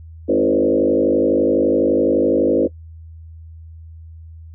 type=tone with frequency modulation; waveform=sine; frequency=402.7 Hz; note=G4; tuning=47 cents sharp; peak=-12 dBFS; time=0.28-2.68 s; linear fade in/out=20 ms; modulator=51.9 Hz; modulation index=2.8; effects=noise-tail reverb RT60 0.1 s tail -21 dB re dry + added 81 Hz sine -35 dBFS peak until 4.54 s